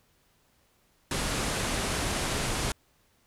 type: low-pass noise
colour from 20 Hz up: pink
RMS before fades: -30 dBFS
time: 1.11-2.72 s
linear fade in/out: 2 ms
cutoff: 11000 Hz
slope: 48 dB/octave
effects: pink hiss -67 dBFS RMS until 3.26 s